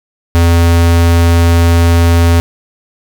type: tone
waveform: square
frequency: 84.7 Hz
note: E2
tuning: 48 cents sharp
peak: -6 dBFS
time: 0.35-2.4 s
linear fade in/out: 0 ms
effects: none